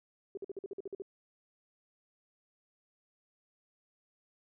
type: tone bursts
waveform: sine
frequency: 392 Hz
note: G4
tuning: in tune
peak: -37 dBFS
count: 10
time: 0.35-1.021 s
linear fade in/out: 2 ms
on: 23 ms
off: 49 ms
effects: none